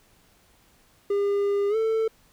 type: tone with pitch glide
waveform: triangle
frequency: 403.2 to 444.8 Hz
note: G4 to A4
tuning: +49 to +19 cents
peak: -19 dBFS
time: 1.1-2.08 s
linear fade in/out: 5 ms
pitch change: +170 cents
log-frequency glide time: 1.69-1.76 s
effects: pink hiss -60 dBFS RMS until 2.32 s